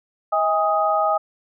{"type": "tone cluster", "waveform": "sine", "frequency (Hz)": [637, 814, 1252], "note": ["D#5", "G#5", "D#6"], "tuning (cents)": [41, -35, 10], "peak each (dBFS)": -21, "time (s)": [0.32, 1.18], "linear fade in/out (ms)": 10, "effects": []}